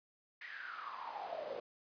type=noise with high-pass filter sweep; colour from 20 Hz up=brown; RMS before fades=-45 dBFS; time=0.41-1.6 s; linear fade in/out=5 ms; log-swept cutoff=2000 to 490 Hz; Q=8.6; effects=resampled to 11025 Hz